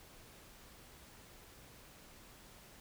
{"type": "silence", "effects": ["pink hiss -58 dBFS RMS until 2.8 s"]}